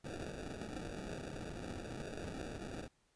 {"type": "noise with sample-and-hold", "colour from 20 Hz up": "blue", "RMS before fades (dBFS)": -45, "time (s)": [0.04, 2.88], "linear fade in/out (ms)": 5, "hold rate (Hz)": 1050, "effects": ["pink hiss -75 dBFS RMS until 3.15 s", "resampled to 22050 Hz"]}